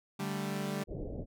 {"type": "chord", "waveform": "sawtooth", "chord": "D suspended fourth", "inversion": "none", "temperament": "equal", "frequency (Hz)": [146.83, 196, 220], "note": ["D3", "G3", "A3"], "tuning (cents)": [0, 0, 0], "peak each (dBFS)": [-35, -32, -37], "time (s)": [0.19, 0.84], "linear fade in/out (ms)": 10}
{"type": "low-pass noise", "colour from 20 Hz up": "pink", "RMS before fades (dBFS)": -39, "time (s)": [0.87, 1.26], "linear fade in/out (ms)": 50, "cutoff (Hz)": 620, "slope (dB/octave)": 48}
{"effects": []}